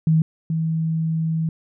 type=tone pair in turn; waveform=sine; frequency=159.5 / 161.35 Hz; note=D#3 / E3; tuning=+43 / -37 cents; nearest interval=unison; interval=20 cents; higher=second; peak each=-13 / -19 dBFS; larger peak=first; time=0.07-0.22 / 0.5-1.49 s; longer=second; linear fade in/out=2 ms; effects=none